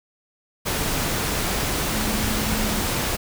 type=tone in noise; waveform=sine; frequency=215.5 Hz; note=A3; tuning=36 cents flat; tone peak=-27 dBFS; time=1.91-2.81 s; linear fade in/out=20 ms; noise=pink; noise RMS=-24 dBFS; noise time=0.65-3.17 s; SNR=-6 dB; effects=none